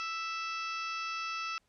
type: harmonic tone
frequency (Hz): 659.3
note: E5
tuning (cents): 0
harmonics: 2 / 3 / 4 / 5 / 6 / 7 / 8 / 9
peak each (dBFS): -37 / -49 / -39 / -50 / -52 / -49 / -46 / -53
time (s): 0-1.58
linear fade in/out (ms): 0
effects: pink hiss -74 dBFS RMS until 1.68 s + low-pass 9000 Hz 12 dB/octave